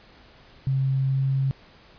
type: tone with pitch glide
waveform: sine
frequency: 134.1 to 134.95 Hz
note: C3 to C#3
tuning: +43 to -46 cents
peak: -20 dBFS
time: 0.67-1.51 s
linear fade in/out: 0 ms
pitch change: +11 cents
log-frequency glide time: 1.08-1.26 s
effects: pink hiss -52 dBFS RMS until 1.98 s + resampled to 11025 Hz